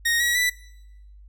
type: tone with pitch steps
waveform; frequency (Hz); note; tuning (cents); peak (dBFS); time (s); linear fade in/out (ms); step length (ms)
sawtooth; 1864.7 / 1919.3 / 1975.6; A#6 / B6 / B6; 0 / -50 / 0; -16; 0.05-0.5; 10; 150
effects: noise-tail reverb RT60 0.9 s tail -22 dB re dry + added 50 Hz sine -44 dBFS peak until 1.28 s